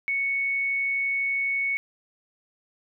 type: tone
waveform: sine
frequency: 2217 Hz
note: C#7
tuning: in tune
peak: -23 dBFS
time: 0.08-1.77 s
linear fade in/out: 0 ms
effects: none